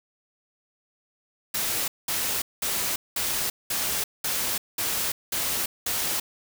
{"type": "noise bursts", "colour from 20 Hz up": "white", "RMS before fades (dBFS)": -27, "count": 9, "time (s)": [1.54, 6.2], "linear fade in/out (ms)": 5, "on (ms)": 340, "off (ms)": 200, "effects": []}